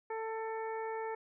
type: harmonic tone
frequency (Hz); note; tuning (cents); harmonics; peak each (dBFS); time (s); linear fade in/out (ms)
444.7; A4; +18; 1 / 2 / 3 / 4 / 5; -38 / -40 / -50 / -49 / -52; 0.1-1.15; 5
effects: none